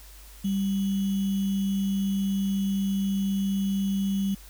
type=tone with sample-and-hold; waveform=sine; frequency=196 Hz; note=G3; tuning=in tune; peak=-23 dBFS; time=0.44-4.35 s; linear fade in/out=10 ms; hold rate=3150 Hz; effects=added 50 Hz sine -46 dBFS peak until 4.49 s + white hiss -51 dBFS RMS until 4.49 s